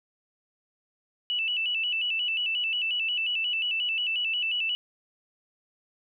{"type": "tone with vibrato", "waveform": "sine", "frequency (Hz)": 2794, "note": "F7", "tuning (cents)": 0, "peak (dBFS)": -25, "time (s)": [1.3, 4.75], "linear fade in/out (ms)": 0, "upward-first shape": "square", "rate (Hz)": 5.6, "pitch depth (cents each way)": 88, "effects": []}